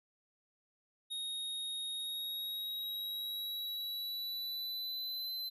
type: tone with pitch glide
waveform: square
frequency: 3740 to 4055 Hz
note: A#7 to B7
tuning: +5 to +45 cents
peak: -38 dBFS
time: 1.1-5.5 s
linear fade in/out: 20 ms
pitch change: +140 cents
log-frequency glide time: 1.92-5.39 s
effects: none